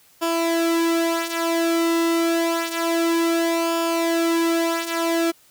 sawtooth tone with flanger, 333.3 Hz, E4, 19 cents sharp, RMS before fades -21 dBFS, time 0.21-5.32 s, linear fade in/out 20 ms, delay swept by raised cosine 0.49 to 4.29 ms, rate 0.28 Hz, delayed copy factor -0.65, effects white hiss -55 dBFS RMS until 5.5 s

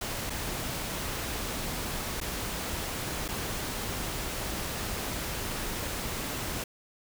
pink noise with dropouts, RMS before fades -34 dBFS, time 0.01-6.64 s, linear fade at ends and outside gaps 5 ms, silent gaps 0.298-0.302 / 2.203-2.212 / 3.281-3.286 s, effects none

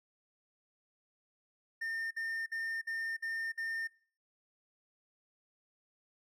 triangle tone bursts, 1813 Hz, A#6, 49 cents flat, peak -33 dBFS, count 6, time 1.81-3.875 s, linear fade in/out 10 ms, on 300 ms, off 53 ms, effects noise-tail reverb RT60 0.5 s tail -24 dB re dry

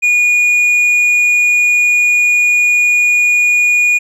sine tone with tanh clipping, 2447 Hz, D#7, 29 cents flat, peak -9 dBFS, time 0.02-3.99 s, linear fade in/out 20 ms, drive 5 dB, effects none

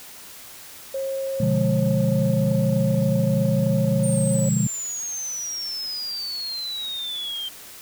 sine tone with pitch glide, 539 to 544 Hz, C#5 to C#5, -49 to -33 cents, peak -24 dBFS, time 0.94-4.49 s, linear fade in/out 5 ms, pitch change +16 cents, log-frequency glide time 2.08-3.5 s
sine chord, B diminished seventh, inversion none, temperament equal, 123.47 / 146.83 / 174.61 / 207.7 Hz, B2 / D3 / F3 / Ab3, 0 / 0 / 0 / 0 cents, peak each -23 dBFS, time 1.4-4.67 s, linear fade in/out 5 ms
sine exponential sweep, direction down, 8870 to 3136 Hz, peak -27 dBFS, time 4.03-7.49 s, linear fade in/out 10 ms
effects tanh soft clip ceiling -10 dBFS + white hiss -42 dBFS RMS until 7.81 s

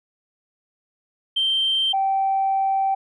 sine tone pair in turn, 3136 / 776.6 Hz, G7 / G5, 0 / -16 cents, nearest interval 2 octaves, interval 2416 cents, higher first, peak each -17 dBFS, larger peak neither, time 1.36-1.93 / 1.93-2.95 s, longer second, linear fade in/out 10 ms, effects tanh soft clip ceiling -13 dBFS

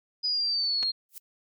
sine linear sweep, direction down, 4979 to 4205 Hz, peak -24 dBFS, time 0.23-0.92 s, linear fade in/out 20 ms
clicks, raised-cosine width 0.2 ms, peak -20 dBFS, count 2, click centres 0.828 / 0.832 s
violet noise with exponential growth, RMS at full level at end -35 dBFS, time 1.09-1.18 s, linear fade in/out 1 ms, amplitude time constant 19 ms
effects MP3 96 kbps

